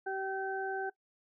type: harmonic tone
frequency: 385.1 Hz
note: G4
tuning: 31 cents flat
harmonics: 1 / 2 / 4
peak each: -37 / -37 / -39 dBFS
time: 0.06-0.9 s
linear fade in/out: 10 ms
effects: noise-tail reverb RT60 0.1 s tail -19 dB re dry